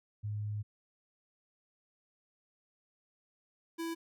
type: tone pair in turn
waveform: sine / square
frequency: 104.9 / 331.1 Hz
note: G#2 / E4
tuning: +18 / +8 cents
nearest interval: octave + minor sixth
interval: 1990 cents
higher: second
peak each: -34 / -36 dBFS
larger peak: first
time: 0.23-0.63 / 3.78-3.95 s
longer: first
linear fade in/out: 20 ms
effects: none